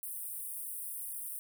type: high-pass noise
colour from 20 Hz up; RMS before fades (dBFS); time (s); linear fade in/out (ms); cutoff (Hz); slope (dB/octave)
pink; -41; 0.03-1.39; 0; 8800; 96
effects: none

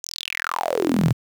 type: tone with high-pass filter sweep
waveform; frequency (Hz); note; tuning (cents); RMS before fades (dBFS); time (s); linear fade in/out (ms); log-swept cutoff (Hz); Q
sawtooth; 42.24; E1; +43; -23; 0.03-1.13; 10; 6900 to 120; 8.9
effects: 8-bit

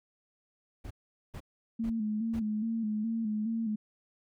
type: noise bursts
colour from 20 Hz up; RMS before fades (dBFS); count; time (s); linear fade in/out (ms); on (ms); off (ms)
brown; -41; 4; 0.84-2.398; 10; 67; 430
type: tone with vibrato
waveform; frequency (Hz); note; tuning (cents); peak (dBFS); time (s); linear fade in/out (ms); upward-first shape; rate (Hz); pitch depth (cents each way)
sine; 220; A3; 0; -29; 1.79-3.76; 10; square; 2.4; 55
effects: none

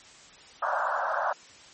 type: band-pass noise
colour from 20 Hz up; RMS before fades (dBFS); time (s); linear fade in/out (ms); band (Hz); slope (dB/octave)
pink; -28; 0.62-1.33; 5; 570 to 1600; 96
effects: white hiss -51 dBFS RMS until 1.73 s + MP3 32 kbps

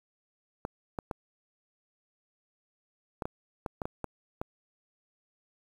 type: clicks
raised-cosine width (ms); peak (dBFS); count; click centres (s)
1; -19; 10; 0.651 / 0.988 / 1.112 / 3.222 / 3.255 / 3.662 / 3.818 / 3.855 / 4.043 / 4.415
effects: 8-bit

